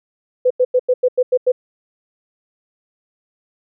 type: tone bursts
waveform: sine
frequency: 503 Hz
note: B4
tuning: 32 cents sharp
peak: -10 dBFS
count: 8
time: 0.45-1.52 s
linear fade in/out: 10 ms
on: 55 ms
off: 90 ms
effects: none